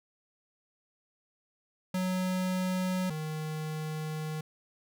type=tone pair in turn; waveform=square; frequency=184.7 / 155.4 Hz; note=F#3 / D#3; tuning=-3 / -2 cents; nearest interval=minor third; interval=299 cents; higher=first; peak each=-29 / -34 dBFS; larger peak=first; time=1.94-3.1 / 3.1-4.41 s; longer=second; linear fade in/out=5 ms; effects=none